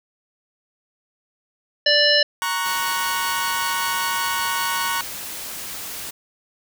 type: harmonic tone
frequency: 587 Hz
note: D5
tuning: 1 cent flat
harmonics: 1 / 3 / 5 / 7 / 9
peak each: -20 / -20 / -20 / -20 / -20 dBFS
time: 1.86-2.23 s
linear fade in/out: 5 ms
type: chord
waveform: sawtooth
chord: F# major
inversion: first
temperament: equal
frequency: 932.3 / 1108.7 / 1480 Hz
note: A#5 / C#6 / F#6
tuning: 0 / 0 / 0 cents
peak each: -22 / -22 / -23 dBFS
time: 2.42-5.01 s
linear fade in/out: 0 ms
type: noise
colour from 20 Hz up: white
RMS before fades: -32 dBFS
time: 2.65-6.11 s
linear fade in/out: 10 ms
effects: none